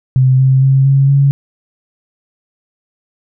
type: tone with pitch steps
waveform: sine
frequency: 130 / 132.27 / 134.58 / 136.94 / 139.33 Hz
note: C3 / C3 / C3 / C#3 / C#3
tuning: -11 / +19 / +49 / -21 / +9 cents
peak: -6 dBFS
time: 0.16-1.31 s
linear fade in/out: 0 ms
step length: 230 ms
effects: none